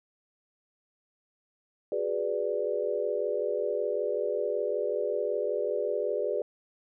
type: chord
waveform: sine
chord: G# half-diminished seventh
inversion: third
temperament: equal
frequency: 370 / 415.3 / 493.9 / 587.3 Hz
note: F#4 / G#4 / B4 / D5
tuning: 0 / 0 / 0 / 0 cents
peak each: -36 / -31 / -32 / -32 dBFS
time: 1.92-6.42 s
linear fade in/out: 2 ms
effects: none